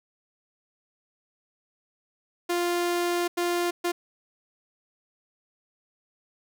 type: tone bursts at uneven times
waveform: sawtooth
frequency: 349.2 Hz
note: F4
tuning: in tune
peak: -20 dBFS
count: 3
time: 2.49-3.28 / 3.37-3.71 / 3.84-3.92 s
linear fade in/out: 10 ms
effects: none